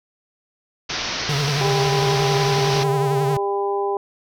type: low-pass noise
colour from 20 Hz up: white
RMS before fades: -26 dBFS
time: 0.89-2.84 s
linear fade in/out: 10 ms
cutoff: 6000 Hz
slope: 96 dB/octave
type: tone with vibrato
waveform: square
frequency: 143.2 Hz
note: D3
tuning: 43 cents flat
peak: -21 dBFS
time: 1.29-3.37 s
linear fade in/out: 2 ms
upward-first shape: triangle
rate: 11 Hz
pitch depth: 110 cents each way
type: harmonic tone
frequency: 200.2 Hz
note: G3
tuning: 37 cents sharp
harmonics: 2 / 3 / 4 / 5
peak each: -21 / -35 / -25 / -29 dBFS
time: 1.61-3.97 s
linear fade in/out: 2 ms
effects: none